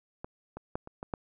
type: clicks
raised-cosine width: 1 ms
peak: -24 / -26 / -18 / -30 / -24 / -18 dBFS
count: 6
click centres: 0.245 / 0.57 / 0.755 / 0.874 / 1.029 / 1.138 s
effects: none